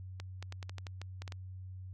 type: clicks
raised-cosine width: 0.2 ms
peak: -27 dBFS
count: 11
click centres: 0.2 / 0.426 / 0.524 / 0.628 / 0.695 / 0.783 / 0.868 / 1.016 / 1.22 / 1.278 / 1.322 s
effects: added 93 Hz sine -43 dBFS peak until 1.93 s